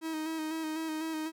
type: tone with vibrato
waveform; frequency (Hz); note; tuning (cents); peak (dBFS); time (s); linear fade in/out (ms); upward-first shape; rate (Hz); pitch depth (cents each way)
45% pulse; 316.9; D#4; +32; -33; 0.01-1.32; 50; square; 4; 27
effects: none